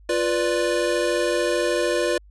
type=chord; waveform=square; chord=B diminished; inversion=second; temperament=equal; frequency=349.2 / 493.9 / 587.3 Hz; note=F4 / B4 / D5; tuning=0 / 0 / 0 cents; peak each=-25 dBFS; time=0.09-2.18 s; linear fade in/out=5 ms; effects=added 50 Hz sine -46 dBFS peak until 2.3 s + resampled to 24000 Hz